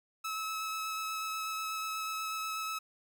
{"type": "tone with vibrato", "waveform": "sawtooth", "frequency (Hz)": 1296, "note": "E6", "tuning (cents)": -30, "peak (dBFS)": -31, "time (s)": [0.24, 2.79], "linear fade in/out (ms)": 10, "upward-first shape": "sine", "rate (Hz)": 8.2, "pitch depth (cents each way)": 11, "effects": []}